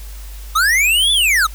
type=linear two-way sweep; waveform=square; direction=up then down; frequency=1197 to 3520 to 1197 Hz; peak=-12 dBFS; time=0.55-1.47 s; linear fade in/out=10 ms; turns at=1.12 s; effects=added 50 Hz sine -29 dBFS peak until 1.54 s + white hiss -41 dBFS RMS until 1.54 s